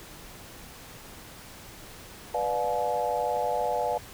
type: chord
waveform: sine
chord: B diminished seventh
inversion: none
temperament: just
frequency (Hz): 493.9 / 592.7 / 711.2 / 853.4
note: B4 / D5 / F5 / Ab5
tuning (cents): 0 / +16 / +31 / +47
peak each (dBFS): -31 / -31 / -30 / -30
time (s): 2.34-3.98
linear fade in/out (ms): 5
effects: pink hiss -46 dBFS RMS until 4.13 s